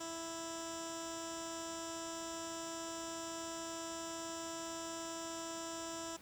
15% pulse tone with low-pass filter, 330 Hz, E4, 2 cents sharp, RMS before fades -44 dBFS, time 0-6.17 s, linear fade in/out 10 ms, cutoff 7000 Hz, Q 6.6, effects pink hiss -59 dBFS RMS until 6.21 s + high-pass 60 Hz 12 dB/octave

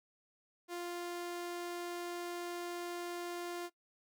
sawtooth tone, 349.2 Hz, F4, in tune, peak -35 dBFS, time 0.68-3.7 s, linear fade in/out 50 ms, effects noise-tail reverb RT60 0.1 s tail -19 dB re dry + MP3 96 kbps

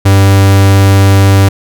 45% pulse tone, 97.9 Hz, G2, 2 cents flat, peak -3 dBFS, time 0.05-1.49 s, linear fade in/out 10 ms, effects none

